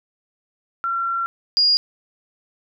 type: tone pair in turn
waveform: sine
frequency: 1364 / 4850 Hz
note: F6 / D#8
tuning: -41 / -45 cents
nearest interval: octave + minor seventh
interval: 2196 cents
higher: second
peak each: -20 / -13 dBFS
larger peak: second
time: 0.84-1.26 / 1.57-1.77 s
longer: first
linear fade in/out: 0 ms
effects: none